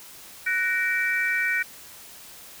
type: tone cluster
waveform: sine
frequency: 1488 / 1865 / 2319 Hz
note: F#6 / A#6 / D7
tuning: +9 / 0 / -22 cents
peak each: -26 dBFS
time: 0.46-1.63 s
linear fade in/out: 10 ms
effects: white hiss -45 dBFS RMS until 2.6 s